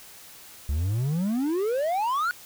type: exponential sweep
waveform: triangle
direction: up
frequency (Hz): 67.9 to 1480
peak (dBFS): -21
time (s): 0.69-2.31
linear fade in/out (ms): 0
effects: white hiss -47 dBFS RMS until 2.45 s